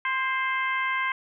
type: harmonic tone with a mistuned harmonic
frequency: 523.3 Hz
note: C5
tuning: in tune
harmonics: 2 / 3 / 4 / 5 / 6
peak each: -28 / -30 / -28 / -39 / -41 dBFS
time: 0.05-1.12 s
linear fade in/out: 2 ms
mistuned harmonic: 3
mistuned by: +29 cents
effects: none